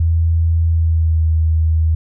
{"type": "tone with pitch glide", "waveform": "sine", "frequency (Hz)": [82.41, 80.02], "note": ["E2", "D#2"], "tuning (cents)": [0, 49], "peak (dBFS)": -11, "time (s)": [0, 1.95], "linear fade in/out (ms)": 5, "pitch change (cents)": -51, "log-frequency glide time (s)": [0.68, 1.24], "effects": []}